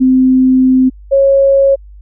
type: tone pair in turn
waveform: sine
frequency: 258.8 / 548.4 Hz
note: C4 / C#5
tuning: -19 / -19 cents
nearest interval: octave + minor second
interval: 1300 cents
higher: second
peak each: -5 dBFS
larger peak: neither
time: 0-0.9 / 1.11-1.76 s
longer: first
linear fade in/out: 20 ms
effects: added 50 Hz sine -32 dBFS peak until 2.01 s